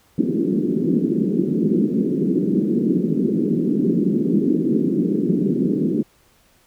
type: band-pass noise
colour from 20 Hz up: pink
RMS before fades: -19 dBFS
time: 0.18-6.03 s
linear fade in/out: 5 ms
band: 170 to 390 Hz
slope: 48 dB/octave
effects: pink hiss -57 dBFS RMS until 6.66 s